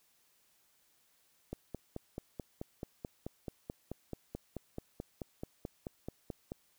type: click train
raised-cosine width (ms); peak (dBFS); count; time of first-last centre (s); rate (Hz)
2; -26; 24; 1.53-6.519; 4.61
effects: white hiss -71 dBFS RMS until 6.78 s